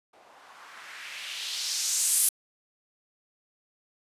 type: noise with low-pass filter sweep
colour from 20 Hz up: violet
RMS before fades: -31 dBFS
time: 0.13-2.29 s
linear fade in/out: 5 ms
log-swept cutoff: 600 to 11000 Hz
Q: 1.9
effects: resampled to 32000 Hz